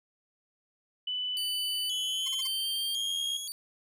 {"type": "tone with pitch glide", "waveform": "sine", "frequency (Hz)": [2990, 3261], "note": ["F#7", "G#7"], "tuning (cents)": [17, -32], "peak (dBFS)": -30, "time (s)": [1.07, 3.37], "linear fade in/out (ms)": 5, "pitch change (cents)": 151, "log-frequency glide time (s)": [1.84, 3.24]}
{"type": "tone with vibrato", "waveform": "20% pulse", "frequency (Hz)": 3911, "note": "B7", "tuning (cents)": -18, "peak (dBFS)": -30, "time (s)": [1.37, 3.52], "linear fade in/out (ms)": 0, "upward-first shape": "square", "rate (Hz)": 0.95, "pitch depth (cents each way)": 280}
{"type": "tone bursts", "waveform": "5% pulse", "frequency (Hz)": 1066, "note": "C6", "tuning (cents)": 32, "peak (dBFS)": -27, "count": 4, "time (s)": [2.26, 2.473], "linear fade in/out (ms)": 5, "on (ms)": 24, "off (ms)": 39}
{"effects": []}